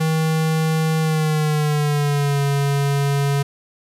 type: tone with pitch glide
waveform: square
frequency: 159 to 140.84 Hz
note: D#3 to C#3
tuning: +38 to +28 cents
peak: -17 dBFS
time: 0-3.43 s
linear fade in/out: 10 ms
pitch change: -210 cents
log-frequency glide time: 1-2.41 s
effects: resampled to 32000 Hz + 8-bit